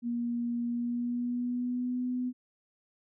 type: tone with pitch glide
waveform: sine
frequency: 237.8 to 250.1 Hz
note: A#3 to B3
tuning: +35 to +22 cents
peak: -29 dBFS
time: 0.02-2.33 s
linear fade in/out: 50 ms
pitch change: +87 cents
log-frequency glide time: 0.67-2.06 s
effects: none